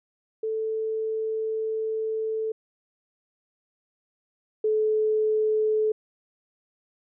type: tone pair in turn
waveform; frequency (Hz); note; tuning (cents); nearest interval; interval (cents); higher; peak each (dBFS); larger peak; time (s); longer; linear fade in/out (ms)
sine; 440 / 431.9; A4 / A4; 0 / -32; unison; 32; first; -25 / -20; second; 0.43-2.52 / 4.64-5.92; first; 5
effects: none